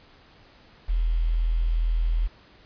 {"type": "tone with quantisation", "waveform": "sine", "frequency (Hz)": 41.15, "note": "E1", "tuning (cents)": -2, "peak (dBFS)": -20, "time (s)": [0.88, 2.28], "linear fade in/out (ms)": 20, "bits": 8, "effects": ["pink hiss -54 dBFS RMS until 2.65 s", "resampled to 11025 Hz"]}